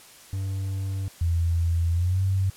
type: tone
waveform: triangle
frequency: 96.6 Hz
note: G2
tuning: 25 cents flat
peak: -24 dBFS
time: 0.33-1.08 s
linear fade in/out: 0 ms
type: tone with pitch glide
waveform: sine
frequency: 84.2 to 95.61 Hz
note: E2 to G2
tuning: +37 to -43 cents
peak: -20 dBFS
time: 1.21-2.5 s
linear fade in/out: 5 ms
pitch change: +220 cents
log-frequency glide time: 1.92-2.22 s
effects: white hiss -49 dBFS RMS until 2.56 s + low-pass 12000 Hz 12 dB/octave